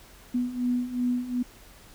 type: beating tone pair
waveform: sine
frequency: 244.7 / 247.4 Hz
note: B3 / B3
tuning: -16 / +3 cents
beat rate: 2.7 Hz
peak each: -30 / -26 dBFS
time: 0.34-1.43 s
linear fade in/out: 10 ms
effects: added 43 Hz sine -57 dBFS peak until 1.94 s + pink hiss -52 dBFS RMS until 1.94 s